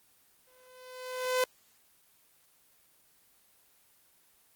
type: tone with exponential growth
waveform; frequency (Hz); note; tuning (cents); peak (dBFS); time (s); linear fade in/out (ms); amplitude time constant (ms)
sawtooth; 508; B4; +49; -20; 0.47-1.44; 2; 210
effects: white hiss -65 dBFS RMS until 4.55 s + Opus 24 kbps